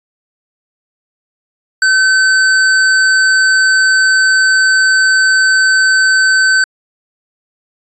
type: tone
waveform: square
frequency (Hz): 1532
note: G6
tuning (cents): -40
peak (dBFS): -8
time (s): 1.82-6.64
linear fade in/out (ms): 2
effects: resampled to 22050 Hz